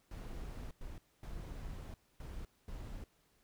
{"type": "noise bursts at uneven times", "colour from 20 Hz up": "brown", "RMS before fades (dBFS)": -45, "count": 5, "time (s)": [[0.11, 0.71], [0.81, 0.98], [1.23, 1.94], [2.2, 2.45], [2.68, 3.04]], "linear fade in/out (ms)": 2, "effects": ["pink hiss -73 dBFS RMS until 3.43 s"]}